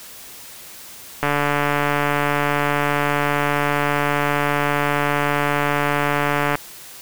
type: click train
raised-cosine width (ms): 0.5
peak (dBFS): -4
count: 773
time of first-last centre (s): 1.23-6.554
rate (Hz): 145
effects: white hiss -39 dBFS RMS until 7.01 s